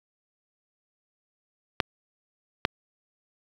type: clicks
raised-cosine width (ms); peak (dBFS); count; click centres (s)
0.3; -4; 2; 1.802 / 2.651
effects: high-pass 60 Hz 12 dB/octave + 7-bit